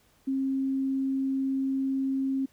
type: tone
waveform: sine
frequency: 268.2 Hz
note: C4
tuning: 43 cents sharp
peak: -25 dBFS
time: 0.27-2.46 s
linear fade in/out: 10 ms
effects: pink hiss -64 dBFS RMS until 2.52 s